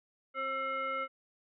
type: tone with frequency modulation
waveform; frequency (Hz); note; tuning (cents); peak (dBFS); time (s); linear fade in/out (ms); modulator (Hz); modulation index
sine; 1336; E6; +23; -32; 0.34-1.08; 50; 801; 1
effects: none